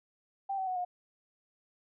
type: tone with pitch steps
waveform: sine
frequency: 784 / 761.2 / 739.1 / 717.7 Hz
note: G5 / F#5 / F#5 / F5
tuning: 0 / +49 / -2 / +47 cents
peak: -31 dBFS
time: 0.49-0.85 s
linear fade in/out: 10 ms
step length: 90 ms
effects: none